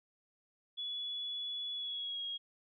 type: tone with pitch glide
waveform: sine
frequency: 3408 to 3282 Hz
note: G#7 to G#7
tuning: +44 to -21 cents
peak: -37 dBFS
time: 0.77-2.38 s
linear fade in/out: 20 ms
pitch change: -65 cents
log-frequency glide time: 1.73-2.25 s
effects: none